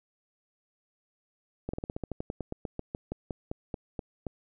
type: slowing click train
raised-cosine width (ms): 2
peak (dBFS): -20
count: 21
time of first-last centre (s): 1.69-4.267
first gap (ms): 45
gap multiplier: 1.1
effects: none